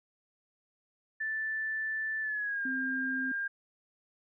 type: tone with pitch glide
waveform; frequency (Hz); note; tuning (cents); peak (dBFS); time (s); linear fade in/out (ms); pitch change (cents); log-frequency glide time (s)
sine; 1760 to 1604.6; A6 to G6; 0 to +40; -31; 1.2-3.48; 10; -160; 2.21-2.64
type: tone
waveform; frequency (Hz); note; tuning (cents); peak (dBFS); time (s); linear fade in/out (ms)
sine; 261.6; C4; 0; -35; 2.65-3.32; 5
effects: none